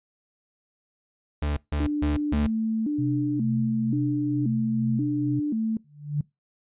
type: tone bursts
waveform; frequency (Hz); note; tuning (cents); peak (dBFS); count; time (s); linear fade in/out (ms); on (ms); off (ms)
40% pulse; 73.42; D2; 0; -23; 4; 1.42-2.47; 5; 150; 150
type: tone with vibrato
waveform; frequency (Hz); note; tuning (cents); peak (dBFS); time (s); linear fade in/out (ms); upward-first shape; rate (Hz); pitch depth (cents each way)
sine; 256.2; C4; -36; -23; 1.8-5.77; 2; square; 0.94; 250
type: tone with tremolo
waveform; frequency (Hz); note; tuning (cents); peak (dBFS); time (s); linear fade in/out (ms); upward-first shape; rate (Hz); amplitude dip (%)
sine; 128.3; C3; -34; -25; 2.98-5.4; 10; sine; 2.2; 45
type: tone with exponential growth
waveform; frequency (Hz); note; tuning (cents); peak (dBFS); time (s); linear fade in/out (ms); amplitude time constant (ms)
sine; 146.83; D3; 0; -19; 5.84-6.21; 5; 79
effects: noise-tail reverb RT60 0.2 s tail -23 dB re dry + resampled to 8000 Hz